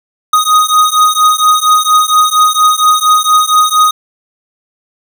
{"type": "beating tone pair", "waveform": "square", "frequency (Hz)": [1244.5, 1248.8], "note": ["D#6", "D#6"], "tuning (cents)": [0, 6], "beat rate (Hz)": 4.3, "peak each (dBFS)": -10, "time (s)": [0.33, 3.91], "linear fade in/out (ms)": 5, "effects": ["7-bit"]}